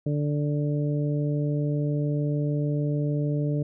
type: harmonic tone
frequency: 146.83 Hz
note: D3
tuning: in tune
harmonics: 1 / 2 / 3 / 4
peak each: -24 / -30 / -34 / -36 dBFS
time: 0.06-3.63 s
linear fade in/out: 5 ms
effects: none